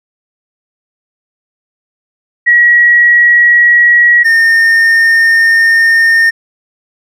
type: tone pair in turn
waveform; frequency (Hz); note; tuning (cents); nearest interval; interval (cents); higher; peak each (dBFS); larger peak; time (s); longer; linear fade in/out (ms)
sine / triangle; 1914 / 1825.3; A#6 / A#6; +45 / -37; minor second; 82; first; -3; neither; 2.46-4.24 / 4.24-6.31; second; 20
effects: none